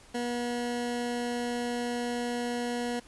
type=tone; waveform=20% pulse; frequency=241.1 Hz; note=B3; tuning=41 cents flat; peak=-25 dBFS; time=0.14-3 s; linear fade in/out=10 ms; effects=pink hiss -55 dBFS RMS until 3.07 s + resampled to 24000 Hz